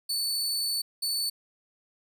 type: tone bursts at uneven times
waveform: sawtooth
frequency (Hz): 4482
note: C#8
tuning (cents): +18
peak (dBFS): -24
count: 2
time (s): 0.09-0.82 / 1.02-1.3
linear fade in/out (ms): 10
effects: none